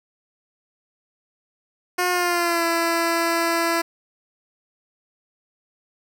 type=tone with pitch glide; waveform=10% pulse; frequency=359.3 to 335.2 Hz; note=F4 to E4; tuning=+49 to +29 cents; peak=-11 dBFS; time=1.98-3.82 s; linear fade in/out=10 ms; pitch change=-120 cents; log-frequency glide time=2.11-2.64 s; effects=none